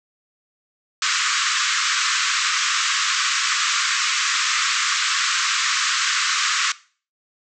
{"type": "band-pass noise", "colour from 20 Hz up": "pink", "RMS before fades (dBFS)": -21, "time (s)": [1.02, 6.72], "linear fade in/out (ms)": 2, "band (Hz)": [1100, 7700], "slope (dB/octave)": 96, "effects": ["noise-tail reverb RT60 0.4 s tail -19 dB re dry"]}